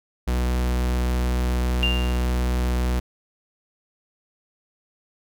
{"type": "tone", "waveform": "45% pulse", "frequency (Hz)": 61.74, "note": "B1", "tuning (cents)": 0, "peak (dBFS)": -20, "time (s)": [0.27, 3], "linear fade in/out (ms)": 10}
{"type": "tone with exponential decay", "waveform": "sine", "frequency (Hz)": 2794, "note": "F7", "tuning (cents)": 0, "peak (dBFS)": -18, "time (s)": [1.83, 2.34], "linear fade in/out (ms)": 0, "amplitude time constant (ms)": 110}
{"effects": []}